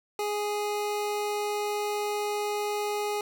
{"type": "tone", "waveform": "25% pulse", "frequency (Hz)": 415.3, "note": "G#4", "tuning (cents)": 0, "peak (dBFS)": -24, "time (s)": [0.19, 3.21], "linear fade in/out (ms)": 2, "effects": []}